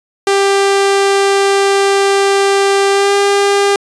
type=tone with pitch glide; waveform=sawtooth; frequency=395.2 to 400.9 Hz; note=G4 to G4; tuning=+14 to +39 cents; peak=-5 dBFS; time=0.27-3.76 s; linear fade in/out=2 ms; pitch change=+25 cents; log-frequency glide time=2.9-3.13 s; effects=resampled to 22050 Hz